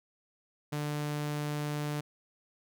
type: tone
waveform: sawtooth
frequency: 148.2 Hz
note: D3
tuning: 16 cents sharp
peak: -28 dBFS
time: 0.72-2.01 s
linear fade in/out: 10 ms
effects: none